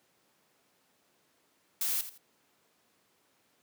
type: noise with echo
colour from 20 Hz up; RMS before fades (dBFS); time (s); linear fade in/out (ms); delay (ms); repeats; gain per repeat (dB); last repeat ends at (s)
blue; -31; 1.81-2.01; 2; 84; 2; -12; 2.178
effects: pink hiss -70 dBFS RMS until 3.62 s + high-pass 200 Hz 12 dB/octave